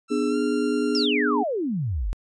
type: tone with pitch glide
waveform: sawtooth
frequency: 1337 to 1386.5 Hz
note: E6 to F6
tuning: +24 to -13 cents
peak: -31 dBFS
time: 0.08-1.07 s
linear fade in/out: 50 ms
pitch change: +63 cents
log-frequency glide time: 0.29-0.37 s
type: chord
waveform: sine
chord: G# diminished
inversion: first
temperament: just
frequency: 249.2 / 299 / 415.3 Hz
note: B3 / D4 / G#4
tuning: +16 / +31 / 0 cents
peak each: -25 dBFS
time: 0.1-1.44 s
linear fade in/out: 20 ms
type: exponential sweep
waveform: sine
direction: down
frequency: 5588 to 38.76 Hz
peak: -23 dBFS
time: 0.95-2.13 s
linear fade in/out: 0 ms
effects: resampled to 22050 Hz